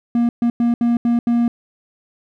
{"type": "tone bursts at uneven times", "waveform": "triangle", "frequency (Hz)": 236.6, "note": "A#3", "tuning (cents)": 26, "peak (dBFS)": -11, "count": 6, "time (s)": [[0.15, 0.29], [0.42, 0.5], [0.6, 0.74], [0.81, 0.97], [1.05, 1.19], [1.27, 1.48]], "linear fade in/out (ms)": 2, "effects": []}